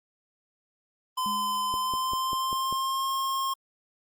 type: tone with pitch glide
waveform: square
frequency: 1023 to 1072.6 Hz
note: C6 to C6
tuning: -39 to +43 cents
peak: -27 dBFS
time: 1.17-3.54 s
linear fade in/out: 10 ms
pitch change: +82 cents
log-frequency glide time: 1.66-3.08 s
type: tone with exponential decay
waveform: sine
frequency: 207.7 Hz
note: G#3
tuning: in tune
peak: -34 dBFS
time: 1.26-2.28 s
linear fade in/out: 0 ms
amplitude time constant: 220 ms
type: click train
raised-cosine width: 2 ms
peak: -25 dBFS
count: 6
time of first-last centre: 1.74-2.726 s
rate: 5.07 Hz
effects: Opus 32 kbps